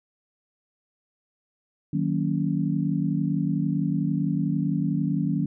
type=chord; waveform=sine; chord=D# minor seventh; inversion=none; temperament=just; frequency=155.56 / 186.68 / 233.3 / 280 Hz; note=D#3 / F#3 / A#3 / C#4; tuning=0 / +16 / +2 / +18 cents; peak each=-26 / -27 / -30 / -28 dBFS; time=1.93-5.46 s; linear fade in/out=5 ms; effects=none